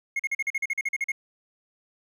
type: tone bursts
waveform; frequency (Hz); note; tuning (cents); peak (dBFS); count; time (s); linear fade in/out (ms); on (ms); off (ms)
triangle; 2157; C#7; -48; -22; 13; 0.16-1.119; 5; 35; 42
effects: none